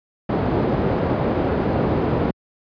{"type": "low-pass noise", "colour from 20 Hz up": "white", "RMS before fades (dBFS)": -20, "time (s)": [0.29, 2.31], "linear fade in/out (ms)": 5, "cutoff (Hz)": 460, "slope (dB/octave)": 12, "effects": ["high-pass 60 Hz 12 dB/octave", "resampled to 11025 Hz"]}